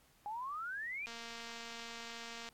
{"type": "exponential sweep", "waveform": "sine", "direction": "up", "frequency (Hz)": [810, 2467], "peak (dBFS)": -39, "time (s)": [0.26, 1.06], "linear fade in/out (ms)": 0}
{"type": "click train", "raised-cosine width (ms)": 0.2, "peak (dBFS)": -30, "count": 330, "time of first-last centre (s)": [1.07, 2.488], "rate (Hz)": 232}
{"effects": ["pink hiss -68 dBFS RMS until 2.53 s", "AAC 64 kbps"]}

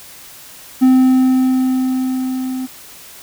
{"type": "tone with level ramp", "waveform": "triangle", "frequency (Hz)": 258.4, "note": "C4", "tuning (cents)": -21, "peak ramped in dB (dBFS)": [-4, -18], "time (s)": [0.81, 2.67], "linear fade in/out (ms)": 20, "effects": ["white hiss -38 dBFS RMS until 3.22 s"]}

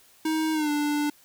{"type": "tone with pitch glide", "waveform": "square", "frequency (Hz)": [315.6, 294.5], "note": ["D#4", "D4"], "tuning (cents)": [25, 5], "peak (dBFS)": -24, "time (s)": [0.25, 1.1], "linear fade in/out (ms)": 5, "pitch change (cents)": -120, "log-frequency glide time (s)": [0.53, 0.7], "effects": ["white hiss -57 dBFS RMS until 1.24 s"]}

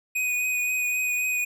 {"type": "tone with vibrato", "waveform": "square", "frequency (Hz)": 2489, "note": "D#7", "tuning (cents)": 0, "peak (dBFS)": -24, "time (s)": [0.15, 1.45], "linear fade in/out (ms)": 10, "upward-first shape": "triangle", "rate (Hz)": 3.8, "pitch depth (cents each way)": 19, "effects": []}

